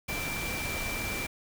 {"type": "tone in noise", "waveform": "sine", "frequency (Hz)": 2349, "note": "D7", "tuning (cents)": 0, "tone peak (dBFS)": -35, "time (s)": [0.08, 1.27], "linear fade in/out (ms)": 10, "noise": "pink", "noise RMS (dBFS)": -35, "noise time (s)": [0.08, 1.27], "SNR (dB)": -3, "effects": []}